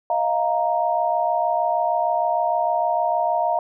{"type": "chord", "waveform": "sine", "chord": "Eb suspended second", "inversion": "none", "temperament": "equal with one note detuned", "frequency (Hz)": [632, 698.5, 932.3], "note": ["Eb5", "F5", "Bb5"], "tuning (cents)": [27, 0, 0], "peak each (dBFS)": [-24, -21, -23], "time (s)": [0.1, 3.59], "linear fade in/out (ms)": 2, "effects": []}